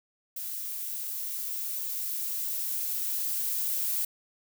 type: noise with level ramp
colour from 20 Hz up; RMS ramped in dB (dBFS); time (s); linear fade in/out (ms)
violet; -36 to -29; 0.36-4.05; 5
effects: none